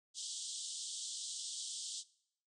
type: band-pass noise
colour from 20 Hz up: white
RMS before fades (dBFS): -44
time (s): 0.14-2.04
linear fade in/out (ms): 50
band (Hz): 3100 to 8800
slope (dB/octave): 96
effects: noise-tail reverb RT60 0.7 s tail -21 dB re dry